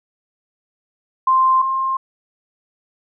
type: tone pair in turn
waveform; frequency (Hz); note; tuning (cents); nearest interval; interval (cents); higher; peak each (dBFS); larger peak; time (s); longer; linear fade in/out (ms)
sine; 1046.5 / 1059.9; C6 / C6; 0 / +22; unison; 22; second; -11 / -17; first; 1.27-1.62 / 1.62-1.97; neither; 5
effects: none